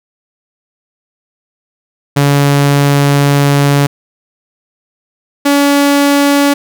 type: tone pair in turn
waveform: sawtooth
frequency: 142 / 284 Hz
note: C#3 / C#4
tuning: +42 / +42 cents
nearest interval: octave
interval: 1200 cents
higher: second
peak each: -3 dBFS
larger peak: neither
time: 2.16-3.87 / 5.45-6.54 s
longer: first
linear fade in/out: 10 ms
effects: none